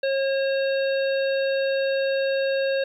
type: harmonic tone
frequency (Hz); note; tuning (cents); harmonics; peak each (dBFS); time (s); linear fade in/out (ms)
542; C#5; -39; 1 / 3 / 5 / 7 / 8; -21 / -31 / -35 / -38 / -39; 0.03-2.84; 5
effects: 10-bit